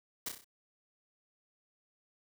white noise with echo, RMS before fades -37 dBFS, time 0.26-0.29 s, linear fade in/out 5 ms, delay 31 ms, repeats 5, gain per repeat -5 dB, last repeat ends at 0.445 s, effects none

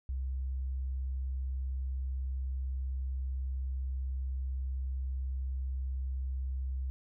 sine tone, 65.41 Hz, C2, in tune, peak -32 dBFS, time 0.09-6.9 s, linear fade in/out 0 ms, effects none

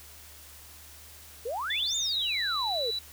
sine exponential two-way sweep, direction up then down, 428 to 7250 to 428 Hz, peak -30 dBFS, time 1.45-2.91 s, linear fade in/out 10 ms, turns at 1.96 s
sine tone with pitch glide, 3478 to 3949 Hz, A7 to B7, -21 to -1 cents, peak -29 dBFS, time 1.7-2.99 s, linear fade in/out 5 ms, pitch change +220 cents, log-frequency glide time 1.82-2.32 s
effects added 75 Hz sine -54 dBFS peak until 3.12 s + white hiss -50 dBFS RMS until 3.12 s

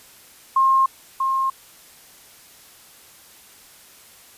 sine tone with echo, 1067 Hz, C6, 34 cents sharp, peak -13 dBFS, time 0.56-0.86 s, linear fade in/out 5 ms, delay 640 ms, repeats 1, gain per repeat -5 dB, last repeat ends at 1.5 s, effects white hiss -48 dBFS RMS until 4.37 s + resampled to 32000 Hz

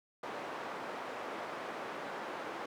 white band-pass noise, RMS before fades -42 dBFS, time 0.23-2.66 s, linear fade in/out 5 ms, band 300 to 1100 Hz, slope 12 dB/octave, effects none

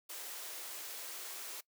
white high-pass noise, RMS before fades -45 dBFS, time 0.09-1.61 s, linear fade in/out 10 ms, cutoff 310 Hz, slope 48 dB/octave, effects noise-tail reverb RT60 0.1 s tail -21 dB re dry

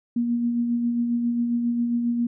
sine tone with tremolo, 237.5 Hz, A#3, 33 cents sharp, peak -19 dBFS, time 0.16-2.27 s, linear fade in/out 5 ms, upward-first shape sine, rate 7.4 Hz, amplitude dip 35%, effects none

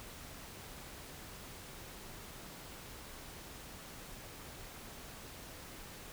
silence, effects pink hiss -50 dBFS RMS until 6.12 s

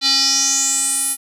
square tone with band-pass filter sweep, 271.9 Hz, C#4, 33 cents flat, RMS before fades -17 dBFS, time 0.01-1.17 s, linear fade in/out 50 ms, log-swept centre 4200 to 11000 Hz, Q 6.5, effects none

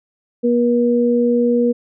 sine tone pair together, 240 / 480 Hz, B3 / B4, -49 / -49 cents, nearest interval octave, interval 1200 cents, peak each -15 dBFS, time 0.43-1.73 s, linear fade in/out 20 ms, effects none

